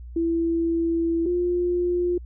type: tone pair in turn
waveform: sine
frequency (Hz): 333 / 352.8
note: E4 / F4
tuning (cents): +18 / +18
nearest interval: minor second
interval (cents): 100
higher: second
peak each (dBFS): -20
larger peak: neither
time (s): 0.16-1.26 / 1.26-2.18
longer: first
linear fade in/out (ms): 5
effects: added 60 Hz sine -36 dBFS peak until 2.25 s